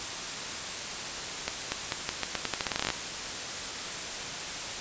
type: accelerating click train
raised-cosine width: 0.2 ms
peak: -10 dBFS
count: 18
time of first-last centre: 1.48-2.903 s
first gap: 240 ms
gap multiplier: 0.84
effects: white hiss -35 dBFS RMS until 4.8 s + resampled to 16000 Hz